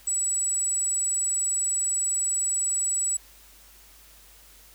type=tone; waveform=sine; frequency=7870 Hz; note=B8; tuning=7 cents flat; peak=-23 dBFS; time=0.07-3.17 s; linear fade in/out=5 ms; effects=added 50 Hz sine -56 dBFS peak until 4.74 s + white hiss -53 dBFS RMS until 4.74 s